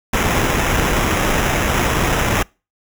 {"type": "noise with sample-and-hold", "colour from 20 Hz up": "pink", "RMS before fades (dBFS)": -17, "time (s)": [0.13, 2.43], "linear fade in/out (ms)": 5, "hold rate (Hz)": 4410, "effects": ["noise-tail reverb RT60 0.3 s tail -26 dB re dry"]}